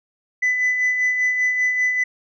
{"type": "tone with tremolo", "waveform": "sine", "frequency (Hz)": 2000, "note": "B6", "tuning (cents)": 21, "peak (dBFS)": -13, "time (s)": [0.42, 2.04], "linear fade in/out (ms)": 10, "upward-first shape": "sine", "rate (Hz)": 5.1, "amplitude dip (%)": 50, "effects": ["tanh soft clip ceiling -14 dBFS"]}